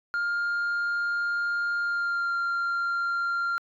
sine tone with pitch glide, 1406 to 1387.4 Hz, F6 to F6, +11 to -12 cents, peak -22 dBFS, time 0.14-3.58 s, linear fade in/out 0 ms, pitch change -23 cents, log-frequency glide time 1.8-2.35 s, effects tanh soft clip ceiling -24 dBFS

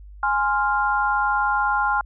sine chord, F minor, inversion first, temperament equal, 830.6 / 1046.5 / 1396.9 Hz, Ab5 / C6 / F6, 0 / 0 / 0 cents, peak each -22 / -24 / -22 dBFS, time 0.23-2.01 s, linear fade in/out 2 ms, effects added 50 Hz sine -39 dBFS peak until 2.05 s

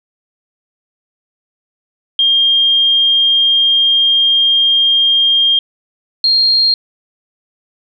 sine tone pair in turn, 3213 / 4221 Hz, G7 / C8, +42 / +14 cents, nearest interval perfect fourth, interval 472 cents, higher second, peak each -8 dBFS, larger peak neither, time 2.19-5.59 / 6.24-6.74 s, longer first, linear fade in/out 2 ms, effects none

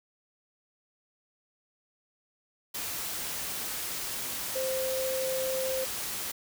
sine tone in noise, 523 Hz, C5, 1 cent flat, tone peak -29 dBFS, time 4.55-5.85 s, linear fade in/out 10 ms, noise white, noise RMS -35 dBFS, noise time 2.74-6.32 s, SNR +3 dB, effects none

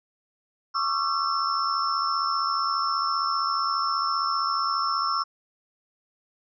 sine tone cluster, 1105 / 1180 / 1251 / 1347 / 5330 Hz, C#6 / D6 / D#6 / E6 / E8, -6 / +8 / +9 / +37 / +18 cents, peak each -27 / -32 / -36 / -27 / -31 dBFS, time 0.74-5.24 s, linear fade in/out 20 ms, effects none

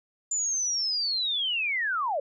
sine linear sweep, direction down, 7150 to 523.3 Hz, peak -25 dBFS, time 0.31-2.2 s, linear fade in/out 5 ms, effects none

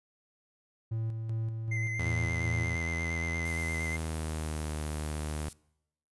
triangle tone with tremolo, 112.5 Hz, A2, 39 cents sharp, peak -28 dBFS, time 0.91-2.76 s, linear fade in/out 10 ms, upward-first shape square, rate 2.6 Hz, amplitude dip 40%
triangle tone with vibrato, 2068 Hz, C7, 21 cents flat, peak -32 dBFS, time 1.71-3.97 s, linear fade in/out 10 ms, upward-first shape square, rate 8.6 Hz, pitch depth 21 cents each way
sawtooth tone with pitch glide, 83 to 76.11 Hz, E2 to D#2, +12 to -38 cents, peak -29 dBFS, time 1.99-5.49 s, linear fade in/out 5 ms, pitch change -150 cents, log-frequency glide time 3.46-4.8 s
violet noise, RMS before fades -42 dBFS, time 3.45-5.53 s, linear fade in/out 2 ms
effects noise-tail reverb RT60 0.8 s tail -24 dB re dry + resampled to 24000 Hz

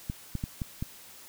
clicks, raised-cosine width 5 ms, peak -19 dBFS, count 5, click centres 0.099 / 0.353 / 0.439 / 0.618 / 0.825 s, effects white hiss -50 dBFS RMS until 1.28 s

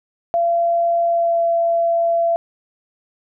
sine tone with pitch glide, 682 to 675.7 Hz, F5 to E5, -41 to +43 cents, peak -14 dBFS, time 0.34-2.36 s, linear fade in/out 0 ms, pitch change -16 cents, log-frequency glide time 1.06-1.4 s, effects none

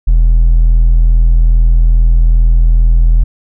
triangle tone with hard clipping, 41.2 Hz, E1, in tune, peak -3 dBFS, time 0.07-3.24 s, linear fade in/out 10 ms, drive 1 dB, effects none

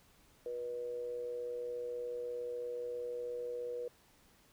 sine tone with amplitude modulation, 485.7 Hz, B4, 29 cents flat, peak -35 dBFS, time 0.46-3.88 s, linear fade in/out 2 ms, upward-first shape sine, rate 126 Hz, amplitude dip 50%, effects pink hiss -66 dBFS RMS until 4.52 s

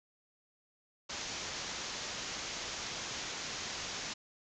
white low-pass noise, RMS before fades -41 dBFS, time 1.09-4.14 s, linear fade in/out 10 ms, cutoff 7000 Hz, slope 96 dB/octave, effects none

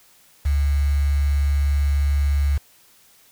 sine tone with quantisation, 71.1 Hz, C#2, 45 cents sharp, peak -16 dBFS, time 0.45-2.58 s, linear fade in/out 10 ms, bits 6, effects white hiss -54 dBFS RMS until 3.31 s

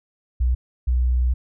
sine tone pair in turn, 61.74 / 62.01 Hz, B1 / B1, 0 / +8 cents, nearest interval unison, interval 8 cents, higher second, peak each -16 dBFS, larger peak neither, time 0.4-0.55 / 0.87-1.34 s, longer second, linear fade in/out 10 ms, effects none

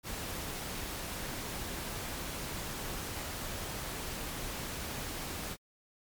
pink noise, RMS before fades -39 dBFS, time 0.03-5.57 s, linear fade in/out 50 ms, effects MP3 96 kbps

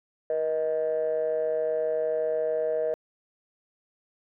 triangle ring-modulated tone, 75.6 Hz, D#2, 49 cents flat, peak -18 dBFS, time 0.3-2.94 s, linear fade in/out 0 ms, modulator 553 Hz, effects tanh soft clip ceiling -18 dBFS

